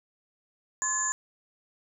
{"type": "tone cluster", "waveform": "sine", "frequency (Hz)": [1044, 1709, 6740, 7150], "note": ["C6", "G#6", "G#8", "A8"], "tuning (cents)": [-4, 49, 25, 27], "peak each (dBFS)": [-33, -34, -32, -29], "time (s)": [0.82, 1.12], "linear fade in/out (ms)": 0, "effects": []}